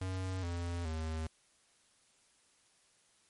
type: tone with pitch steps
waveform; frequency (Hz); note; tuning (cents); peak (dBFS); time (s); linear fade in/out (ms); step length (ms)
square; 93.5 / 86.24 / 79.54; F#2 / F2 / D#2; +19 / -21 / +39; -36; 0.01-1.27; 5; 420
effects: white hiss -69 dBFS RMS until 3.29 s + MP3 48 kbps